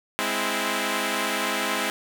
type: chord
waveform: 5% pulse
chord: Ab augmented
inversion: none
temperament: equal with one note detuned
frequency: 208.5 / 261.6 / 329.6 Hz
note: Ab3 / C4 / E4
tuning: +7 / 0 / 0 cents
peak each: -17 dBFS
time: 0.19-1.9 s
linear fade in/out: 0 ms
effects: none